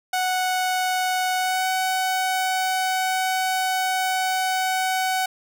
sawtooth tone with pitch glide, 740 to 749.9 Hz, F#5 to F#5, 0 to +23 cents, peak -17 dBFS, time 0.13-5.26 s, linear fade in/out 5 ms, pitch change +23 cents, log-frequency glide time 1.38-1.67 s, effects none

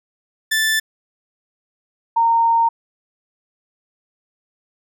sawtooth / sine tone pair in turn, 1760 / 921.1 Hz, A6 / A#5, 0 / -21 cents, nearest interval major seventh, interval 1121 cents, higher first, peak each -12 dBFS, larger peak neither, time 0.51-0.8 / 2.16-2.69 s, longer second, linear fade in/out 10 ms, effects none

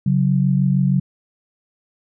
sine tone pair together, 138.59 / 185 Hz, C#3 / F#3, 0 / 0 cents, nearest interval perfect fourth, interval 500 cents, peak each -16 / -17 dBFS, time 0.06-1 s, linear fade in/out 5 ms, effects none

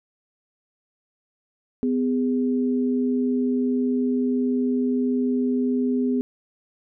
sine tone pair together, 251.6 / 410.1 Hz, B3 / G#4, +32 / -22 cents, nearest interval minor sixth, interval 846 cents, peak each -20 / -27 dBFS, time 1.83-6.21 s, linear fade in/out 0 ms, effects none

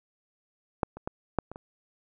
clicks, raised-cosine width 1 ms, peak -10 / -27 / -18 / -10 / -26 / -27 dBFS, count 6, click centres 0.832 / 0.97 / 1.075 / 1.387 / 1.516 / 1.559 s, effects none

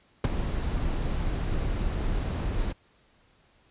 brown noise with ADSR envelope, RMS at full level -17 dBFS, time 0.24-2.73 s, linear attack 4 ms, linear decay 20 ms, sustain -11 dB, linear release 13 ms, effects pink hiss -63 dBFS RMS until 3.7 s + resampled to 8000 Hz

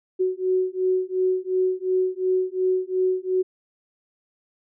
sine beating tone pair, 370 / 372.8 Hz, F#4 / F#4, 0 / +13 cents, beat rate 2.8 Hz, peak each -23 dBFS, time 0.19-3.43 s, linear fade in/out 20 ms, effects none

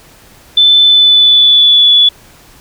sine tone with pitch glide, 3520 to 3430 Hz, A7 to A7, 0 to -45 cents, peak -3 dBFS, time 0.57-2.09 s, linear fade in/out 5 ms, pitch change -45 cents, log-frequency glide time 0.81-1.9 s, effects pink hiss -41 dBFS RMS until 2.6 s

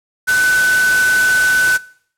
sine tone in noise, 1504 Hz, F#6, 28 cents sharp, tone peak -11 dBFS, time 0.27-1.78 s, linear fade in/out 20 ms, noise white, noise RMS -21 dBFS, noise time 0.27-1.78 s, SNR +7 dB, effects noise-tail reverb RT60 0.6 s tail -20 dB re dry + low-pass 11000 Hz 12 dB/octave

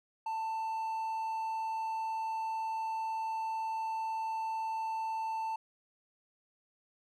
triangle tone, 889 Hz, A5, 18 cents sharp, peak -31 dBFS, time 0.26-5.56 s, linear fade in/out 5 ms, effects none

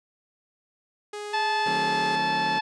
sawtooth tone, 415.9 Hz, G#4, 2 cents sharp, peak -29 dBFS, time 1.13-2.16 s, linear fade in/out 5 ms
harmonic tone, 870 Hz, A5, 20 cents flat, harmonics 1 / 2 / 3 / 4 / 5 / 6, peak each -24 / -30 / -34 / -36 / -38 / -40 dBFS, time 1.33-2.61 s, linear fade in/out 10 ms
25% pulse chord, D# diminished seventh, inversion none, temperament just, 155.56 / 186.68 / 224 / 268.8 Hz, D#3 / F#3 / A3 / C4, 0 / +16 / +31 / +47 cents, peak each -34 dBFS, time 1.66-2.59 s, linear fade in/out 5 ms
effects resampled to 22050 Hz

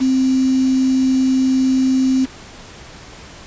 sine tone with quantisation, 261.6 Hz, C4, in tune, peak -12 dBFS, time 0-2.26 s, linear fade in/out 20 ms, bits 5, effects pink hiss -38 dBFS RMS until 3.46 s + resampled to 16000 Hz

